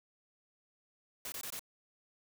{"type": "noise bursts", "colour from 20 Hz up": "white", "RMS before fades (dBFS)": -42, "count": 4, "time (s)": [1.25, 1.594], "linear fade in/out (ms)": 2, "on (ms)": 71, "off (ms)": 20, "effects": []}